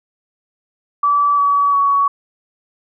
sine tone with pitch steps, 1154 / 1138.8 / 1123.7 Hz, D6 / C#6 / C#6, -31 / +46 / +23 cents, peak -11 dBFS, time 1.03-2.08 s, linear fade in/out 5 ms, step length 350 ms, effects none

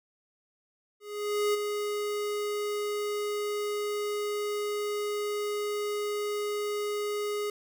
square tone with ADSR envelope, 415.3 Hz, G#4, in tune, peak -24 dBFS, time 1-7.5 s, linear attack 540 ms, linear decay 16 ms, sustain -6 dB, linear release 3 ms, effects none

